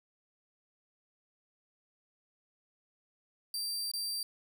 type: tone with dropouts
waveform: sawtooth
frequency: 4699 Hz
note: D8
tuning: in tune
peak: -31 dBFS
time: 3.54-4.23 s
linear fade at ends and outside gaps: 2 ms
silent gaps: 3.915-3.936 s
effects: none